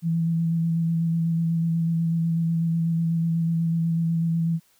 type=tone with vibrato; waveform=sine; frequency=165.6 Hz; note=E3; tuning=8 cents sharp; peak=-20 dBFS; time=0.02-4.6 s; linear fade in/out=50 ms; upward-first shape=square; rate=8.1 Hz; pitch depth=14 cents each way; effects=white hiss -62 dBFS RMS until 4.79 s